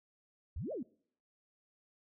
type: exponential two-way sweep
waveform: sine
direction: up then down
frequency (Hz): 58.4 to 659.3 to 210.2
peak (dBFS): -37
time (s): 0.56-0.83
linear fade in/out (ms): 5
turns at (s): 0.72
effects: noise-tail reverb RT60 0.6 s tail -24 dB re dry